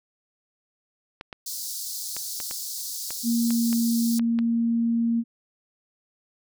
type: clicks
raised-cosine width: 0.3 ms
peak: -20 dBFS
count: 10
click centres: 1.211 / 1.328 / 2.166 / 2.402 / 2.511 / 3.106 / 3.506 / 3.729 / 4.195 / 4.389 s
type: high-pass noise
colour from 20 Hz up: pink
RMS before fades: -33 dBFS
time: 1.46-4.19 s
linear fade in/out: 5 ms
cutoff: 4300 Hz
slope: 48 dB/octave
type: tone with pitch glide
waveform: sine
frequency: 233.1 to 231.8 Hz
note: A#3 to A#3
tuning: 0 to -10 cents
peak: -20 dBFS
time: 3.23-5.24 s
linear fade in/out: 50 ms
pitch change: -10 cents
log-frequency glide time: 3.54-3.78 s
effects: none